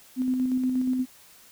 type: tone with tremolo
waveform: sine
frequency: 255.6 Hz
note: C4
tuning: 40 cents flat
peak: -21 dBFS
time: 0.16-1.06 s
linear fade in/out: 50 ms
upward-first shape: square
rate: 8.4 Hz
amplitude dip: 30%
effects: white hiss -53 dBFS RMS until 1.51 s